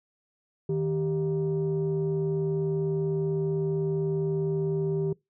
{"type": "tone pair together", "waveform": "sine", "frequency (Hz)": [155.86, 392], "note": ["D#3", "G4"], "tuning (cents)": [3, 0], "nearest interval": "octave + major third", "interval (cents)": 1597, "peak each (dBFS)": -26, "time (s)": [0.69, 5.13], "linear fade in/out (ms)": 5, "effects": ["noise-tail reverb RT60 0.2 s tail -24 dB re dry", "tanh soft clip ceiling -20 dBFS"]}